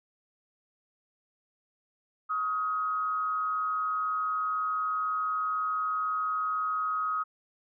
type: tone with frequency modulation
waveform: sine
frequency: 1262 Hz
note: D#6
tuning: 24 cents sharp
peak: -27 dBFS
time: 2.29-7.24 s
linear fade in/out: 20 ms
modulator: 142 Hz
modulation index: 0.42
effects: none